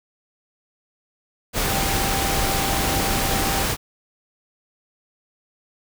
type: tone in noise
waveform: sine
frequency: 784 Hz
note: G5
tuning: in tune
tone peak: -28 dBFS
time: 1.64-3.67 s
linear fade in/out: 50 ms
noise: pink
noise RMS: -22 dBFS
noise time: 1.53-3.77 s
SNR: -9 dB
effects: none